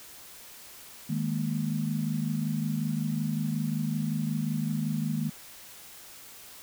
sine chord, D# suspended fourth, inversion none, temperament equal, 155.56 / 207.7 / 233.1 Hz, D#3 / G#3 / A#3, 0 / 0 / 0 cents, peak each -30 / -32 / -32 dBFS, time 1.09-5.3 s, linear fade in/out 10 ms, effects white hiss -48 dBFS RMS until 6.62 s

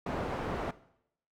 white low-pass noise, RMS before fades -35 dBFS, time 0.06-0.71 s, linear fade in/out 5 ms, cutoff 810 Hz, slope 12 dB/octave, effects noise-tail reverb RT60 0.7 s tail -17 dB re dry

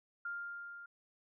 sine tone with level ramp, 1400 Hz, F6, 4 cents sharp, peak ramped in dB -37 to -48 dBFS, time 0.25-0.86 s, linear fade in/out 5 ms, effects none

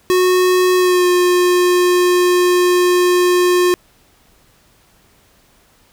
square tone with pitch glide, 365.9 to 358 Hz, F#4 to F4, -19 to +43 cents, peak -11 dBFS, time 0.1-3.74 s, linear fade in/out 0 ms, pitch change -38 cents, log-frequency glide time 0.77-1.07 s, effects pink hiss -53 dBFS RMS until 5.92 s

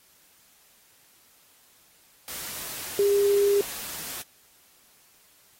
sine tone in noise, 403.2 Hz, G4, 49 cents sharp, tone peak -18 dBFS, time 2.99-3.61 s, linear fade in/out 2 ms, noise white, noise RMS -36 dBFS, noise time 2.28-4.22 s, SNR +15 dB, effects white hiss -59 dBFS RMS until 5.59 s + AAC 48 kbps

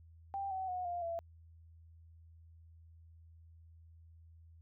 sine tone with pitch steps, 788 / 757.6 / 728.5 / 700.4 / 673.4 Hz, G5 / F#5 / F#5 / F5 / E5, +9 / +41 / -27 / +5 / +37 cents, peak -36 dBFS, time 0.34-1.19 s, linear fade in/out 0 ms, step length 170 ms, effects added 82 Hz sine -56 dBFS peak until 4.61 s

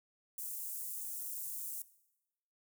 white high-pass noise, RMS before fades -42 dBFS, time 0.38-1.82 s, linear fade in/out 2 ms, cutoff 7900 Hz, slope 24 dB/octave, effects noise-tail reverb RT60 0.9 s tail -18 dB re dry

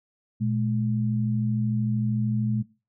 sine tone pair together, 119.15 / 212.3 Hz, A#2 / G#3, +38 / +38 cents, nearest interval minor seventh, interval 1000 cents, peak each -25 dBFS, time 0.4-2.63 s, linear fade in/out 20 ms, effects noise-tail reverb RT60 0.3 s tail -19 dB re dry

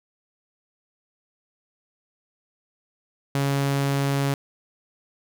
sawtooth tone, 139.2 Hz, C#3, 8 cents sharp, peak -17 dBFS, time 3.35-4.34 s, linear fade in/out 2 ms, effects none

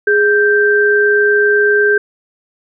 sine tone pair together, 414.8 / 1568 Hz, G#4 / G6, -2 / 0 cents, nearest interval octave + major seventh, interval 2302 cents, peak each -11 dBFS, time 0.07-1.98 s, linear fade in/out 5 ms, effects none

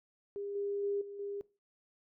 sine tone with level steps, 403.3 Hz, G4, 49 cents sharp, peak -37 / -33 / -31 / -43 / -37 dBFS, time 0.36-1.41 s, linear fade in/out 0 ms, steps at 0.55 / 0.83 / 1.01 / 1.19 s, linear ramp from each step 5 ms, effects noise-tail reverb RT60 0.3 s tail -20 dB re dry

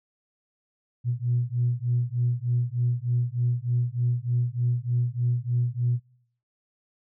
sine beating tone pair, 119.9 / 123.2 Hz, A#2 / B2, +49 / -4 cents, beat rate 3.3 Hz, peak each -25 dBFS, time 1.04-6 s, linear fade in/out 50 ms, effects noise-tail reverb RT60 0.7 s tail -25 dB re dry + tanh soft clip ceiling -15 dBFS

